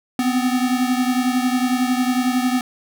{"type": "beating tone pair", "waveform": "square", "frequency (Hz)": [249.1, 260.1], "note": ["B3", "C4"], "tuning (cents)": [15, -10], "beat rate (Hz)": 11, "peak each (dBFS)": [-19, -23], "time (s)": [0.19, 2.61], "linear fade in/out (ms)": 2, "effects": []}